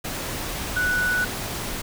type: tone in noise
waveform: sine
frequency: 1480 Hz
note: F#6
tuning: in tune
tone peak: -20 dBFS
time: 0.76-1.25 s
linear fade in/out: 10 ms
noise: pink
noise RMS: -30 dBFS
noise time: 0.04-1.82 s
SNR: +7 dB
effects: none